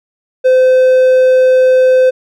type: tone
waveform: triangle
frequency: 514 Hz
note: C5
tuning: 31 cents flat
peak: -3 dBFS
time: 0.44-2.11 s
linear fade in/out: 20 ms
effects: none